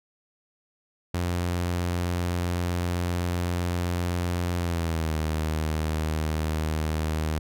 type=tone with pitch glide; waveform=sawtooth; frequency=87.8 to 78.22 Hz; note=F2 to D#2; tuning=+10 to +10 cents; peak=-21 dBFS; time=1.14-7.39 s; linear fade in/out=5 ms; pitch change=-200 cents; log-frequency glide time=4.57-5.16 s; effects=none